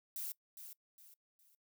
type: noise with echo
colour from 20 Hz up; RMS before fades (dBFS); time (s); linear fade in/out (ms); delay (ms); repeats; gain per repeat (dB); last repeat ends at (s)
violet; -42; 0.16-0.32; 2; 410; 3; -9; 1.55
effects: noise-tail reverb RT60 0.1 s tail -21 dB re dry